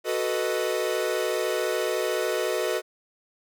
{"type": "chord", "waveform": "45% pulse", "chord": "B dominant seventh", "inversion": "second", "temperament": "equal", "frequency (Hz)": [370, 440, 493.9, 622.3], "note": ["F#4", "A4", "B4", "D#5"], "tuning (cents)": [0, 0, 0, 0], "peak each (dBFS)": -30, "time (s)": [0.04, 2.82], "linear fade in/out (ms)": 50, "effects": []}